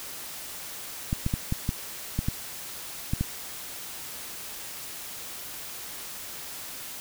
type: clicks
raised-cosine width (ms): 5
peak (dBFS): -13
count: 9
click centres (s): 1.129 / 1.264 / 1.339 / 1.524 / 1.691 / 2.19 / 2.285 / 3.135 / 3.21
effects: white hiss -39 dBFS RMS until 7 s